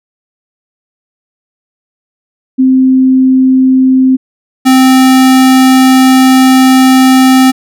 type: tone pair in turn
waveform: sine / square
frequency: 260.6 / 260.6 Hz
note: C4 / C4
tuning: -7 / -7 cents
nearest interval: unison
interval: 0 cents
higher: neither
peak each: -3 dBFS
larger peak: neither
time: 2.58-4.17 / 4.65-7.52 s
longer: second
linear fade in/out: 20 ms
effects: none